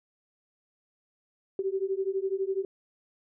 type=beating tone pair; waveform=sine; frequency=380 / 392 Hz; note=F#4 / G4; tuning=+46 / 0 cents; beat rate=12 Hz; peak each=-30 dBFS; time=1.59-2.65 s; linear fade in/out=2 ms; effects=none